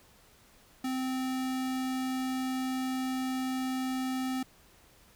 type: tone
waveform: square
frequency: 259.4 Hz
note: C4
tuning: 15 cents flat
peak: -31 dBFS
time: 0.84-4.43 s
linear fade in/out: 5 ms
effects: pink hiss -60 dBFS RMS until 5.15 s